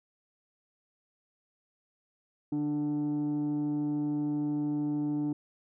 sine tone pair together, 147.8 / 295.6 Hz, D3 / D4, +11 / +11 cents, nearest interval octave, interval 1200 cents, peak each -33 / -26 dBFS, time 2.52-5.33 s, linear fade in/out 5 ms, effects tanh soft clip ceiling -26 dBFS

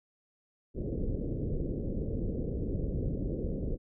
pink low-pass noise, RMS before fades -33 dBFS, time 0.74-3.78 s, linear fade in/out 50 ms, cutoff 510 Hz, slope 48 dB/octave, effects none

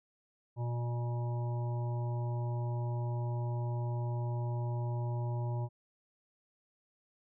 harmonic tone, 120 Hz, B2, 49 cents flat, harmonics 1 / 3 / 5 / 7 / 8, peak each -32 / -46 / -47 / -48 / -49 dBFS, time 0.56-5.69 s, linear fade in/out 50 ms, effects none

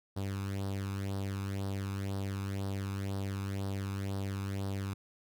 sawtooth tone with flanger, 98 Hz, G2, in tune, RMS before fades -36 dBFS, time 0.16-4.94 s, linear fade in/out 10 ms, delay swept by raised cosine 0.21 to 0.81 ms, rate 2 Hz, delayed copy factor +0.7, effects none

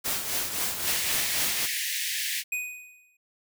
white noise with tremolo, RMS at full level -27 dBFS, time 0.04-1.67 s, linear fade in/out 20 ms, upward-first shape triangle, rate 3.8 Hz, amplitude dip 60%
pink high-pass noise, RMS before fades -30 dBFS, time 0.84-2.44 s, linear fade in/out 50 ms, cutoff 1700 Hz, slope 96 dB/octave
square tone with exponential decay, 2489 Hz, D#7, in tune, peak -26 dBFS, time 2.52-3.17 s, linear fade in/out 5 ms, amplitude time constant 140 ms
effects none

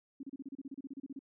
sine tone bursts, 273.3 Hz, C#4, 24 cents flat, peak -40 dBFS, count 16, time 0.2-1.192 s, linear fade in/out 5 ms, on 32 ms, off 32 ms, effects none

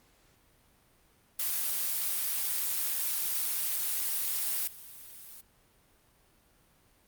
blue noise with level steps, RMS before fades -31 / -48 dBFS, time 1.39-5.41 s, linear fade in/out 5 ms, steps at 4.67 s, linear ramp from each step 5 ms, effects pink hiss -65 dBFS RMS until 7.07 s + Opus 48 kbps

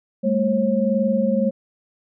sine tone cluster, 201.9 / 223.6 / 540 Hz, G#3 / A3 / C#5, -49 / +28 / -45 cents, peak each -21 dBFS, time 0.23-1.51 s, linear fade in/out 20 ms, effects none

